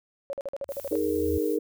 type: tone bursts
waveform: sine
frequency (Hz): 556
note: C#5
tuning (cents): +5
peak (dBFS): -29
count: 9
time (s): 0.3-0.955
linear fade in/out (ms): 0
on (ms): 31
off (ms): 47
type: tone with exponential growth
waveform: sine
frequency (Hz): 82.41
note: E2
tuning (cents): 0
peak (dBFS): -27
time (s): 0.64-1.38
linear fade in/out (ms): 5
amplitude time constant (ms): 160
type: noise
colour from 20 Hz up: violet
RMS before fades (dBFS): -43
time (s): 0.68-1.59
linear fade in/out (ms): 50
type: chord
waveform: sine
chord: D# suspended fourth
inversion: none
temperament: equal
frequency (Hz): 311.1 / 415.3 / 466.2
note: D#4 / G#4 / A#4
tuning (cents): 0 / 0 / 0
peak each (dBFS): -28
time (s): 0.91-1.59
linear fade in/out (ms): 5
effects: none